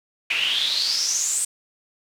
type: noise with band-pass filter sweep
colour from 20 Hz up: pink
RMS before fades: -23 dBFS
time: 0.3-1.45 s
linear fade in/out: 5 ms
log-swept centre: 2500 to 8500 Hz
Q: 8.6
effects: none